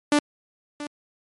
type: tone with echo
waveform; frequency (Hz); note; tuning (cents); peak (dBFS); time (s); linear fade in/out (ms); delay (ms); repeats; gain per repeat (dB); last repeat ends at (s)
sawtooth; 293.7; D4; 0; -12; 0.12-0.19; 2; 680; 1; -15; 0.87
effects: MP3 48 kbps